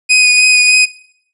sawtooth tone with vibrato, 2489 Hz, D#7, in tune, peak -3 dBFS, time 0.09-0.86 s, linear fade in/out 20 ms, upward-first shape sine, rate 3.3 Hz, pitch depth 14 cents each way, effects noise-tail reverb RT60 0.6 s tail -18 dB re dry + resampled to 24000 Hz

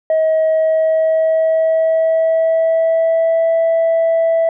sine tone with pitch glide, 636 to 658.4 Hz, D#5 to E5, +38 to -2 cents, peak -9 dBFS, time 0.1-4.49 s, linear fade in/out 2 ms, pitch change +60 cents, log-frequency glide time 0.47-3.53 s, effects tanh soft clip ceiling -9 dBFS

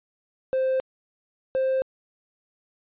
triangle tone pair in turn, 523 / 526 Hz, C5 / C5, -1 / +9 cents, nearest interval unison, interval 10 cents, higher second, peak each -18 dBFS, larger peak neither, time 0.53-0.8 / 1.55-1.82 s, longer neither, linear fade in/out 0 ms, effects tanh soft clip ceiling -14 dBFS + resampled to 8000 Hz

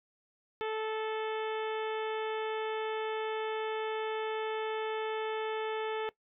harmonic tone, 437.3 Hz, A4, 11 cents flat, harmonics 1 / 2 / 3 / 4 / 5 / 6 / 7 / 8, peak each -33 / -39 / -43 / -45 / -47 / -49 / -50 / -51 dBFS, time 0.61-6.09 s, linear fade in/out 0 ms, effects noise-tail reverb RT60 0.1 s tail -19 dB re dry

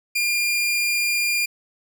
sawtooth tone, 2405 Hz, D7, 41 cents sharp, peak -16 dBFS, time 0.15-1.46 s, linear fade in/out 10 ms, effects none

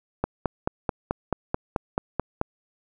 click train, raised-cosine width 1 ms, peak -9 dBFS, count 11, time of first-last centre 0.24-2.414 s, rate 4.6 Hz, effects none

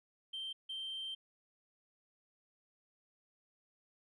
sine tone bursts at uneven times, 3136 Hz, G7, in tune, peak -38 dBFS, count 2, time 0.33-0.53 / 0.69-1.15 s, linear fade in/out 10 ms, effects tanh soft clip ceiling -37 dBFS

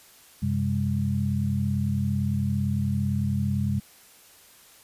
sine tone cluster, 93.3 / 131.1 / 202.2 Hz, F#2 / C3 / G#3, +15 / +4 / -46 cents, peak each -27 dBFS, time 0.42-3.8 s, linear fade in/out 10 ms, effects white hiss -53 dBFS RMS until 4.83 s + resampled to 32000 Hz

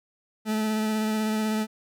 40% pulse tone with vibrato, 216.6 Hz, A3, 27 cents flat, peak -23 dBFS, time 0.45-1.67 s, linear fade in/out 50 ms, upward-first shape sine, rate 16 Hz, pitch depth 16 cents each way, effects none

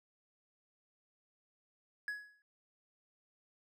triangle tone with exponential decay, 1679 Hz, G#6, 18 cents sharp, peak -32 dBFS, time 2.08-2.42 s, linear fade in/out 1 ms, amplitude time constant 73 ms, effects none

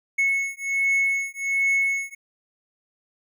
triangle beating tone pair, 2196 / 2197.3 Hz, C#7 / C#7, -17 / -16 cents, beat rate 1.3 Hz, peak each -22 dBFS, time 0.18-2.15 s, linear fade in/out 10 ms, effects none

